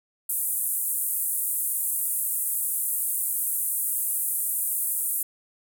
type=band-pass noise; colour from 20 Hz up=pink; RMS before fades=-27 dBFS; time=0.29-5.23 s; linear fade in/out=5 ms; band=8800 to 16000 Hz; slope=48 dB/octave; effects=none